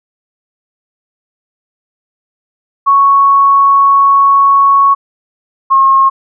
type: tone pair in turn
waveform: sine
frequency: 1108.7 / 1079 Hz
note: C#6 / C#6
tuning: 0 / -47 cents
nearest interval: unison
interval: 47 cents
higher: first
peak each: -4 dBFS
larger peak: neither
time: 2.86-4.95 / 5.7-6.1 s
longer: first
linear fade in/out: 20 ms
effects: none